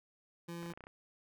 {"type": "tone", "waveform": "25% pulse", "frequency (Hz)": 170.4, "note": "F3", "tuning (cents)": -42, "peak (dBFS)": -38, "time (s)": [0.48, 0.73], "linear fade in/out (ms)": 10}
{"type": "clicks", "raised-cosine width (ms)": 0.5, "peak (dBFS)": -35, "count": 8, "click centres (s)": [0.63, 0.661, 0.703, 0.736, 0.775, 0.807, 0.839, 0.869]}
{"effects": []}